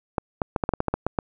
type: clicks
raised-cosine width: 1 ms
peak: -8 dBFS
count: 11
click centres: 0.182 / 0.418 / 0.562 / 0.638 / 0.691 / 0.737 / 0.804 / 0.883 / 0.94 / 1.066 / 1.188 s
effects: none